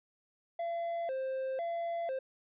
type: tone with vibrato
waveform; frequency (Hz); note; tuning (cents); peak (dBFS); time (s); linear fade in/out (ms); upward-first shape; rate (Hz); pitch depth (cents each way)
triangle; 598; D5; +31; -31; 0.59-2.19; 5; square; 1; 220
effects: resampled to 8000 Hz